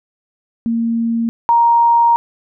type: tone pair in turn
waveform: sine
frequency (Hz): 230.4 / 936.4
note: A#3 / A#5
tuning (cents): -20 / +8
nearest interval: 2 octaves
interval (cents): 2428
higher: second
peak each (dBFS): -14 / -8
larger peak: second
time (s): 0.66-1.29 / 1.49-2.16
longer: second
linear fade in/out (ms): 0
effects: none